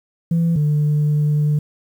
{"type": "tone pair in turn", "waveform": "sine", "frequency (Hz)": [167.4, 149.14], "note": ["E3", "D3"], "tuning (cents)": [27, 27], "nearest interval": "major second", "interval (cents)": 200, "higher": "first", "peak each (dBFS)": -12, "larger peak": "neither", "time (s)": [[0.31, 0.56], [0.56, 1.59]], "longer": "second", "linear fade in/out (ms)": 5, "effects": ["tanh soft clip ceiling -12 dBFS", "8-bit"]}